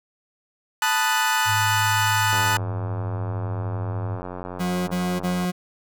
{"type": "chord", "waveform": "30% pulse", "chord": "B dominant seventh", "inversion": "third", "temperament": "equal", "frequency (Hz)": [880, 987.8, 1244.5, 1480], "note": ["A5", "B5", "D#6", "F#6"], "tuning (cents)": [0, 0, 0, 0], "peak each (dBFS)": [-20, -26, -24, -21], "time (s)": [0.82, 2.57], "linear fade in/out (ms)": 2}
{"type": "tone", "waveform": "sine", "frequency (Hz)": 103.83, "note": "G#2", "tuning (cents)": 0, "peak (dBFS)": -25, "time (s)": [1.45, 4.2], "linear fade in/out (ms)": 50}
{"type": "click train", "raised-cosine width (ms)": 1, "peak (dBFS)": -19, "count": 283, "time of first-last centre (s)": [2.33, 5.446], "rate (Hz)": 90.5}
{"type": "tone bursts", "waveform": "40% pulse", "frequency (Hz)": 179.8, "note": "F#3", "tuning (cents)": -49, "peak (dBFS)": -21, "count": 3, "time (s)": [4.59, 5.52], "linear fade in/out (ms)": 20, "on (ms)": 290, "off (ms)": 30}
{"effects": []}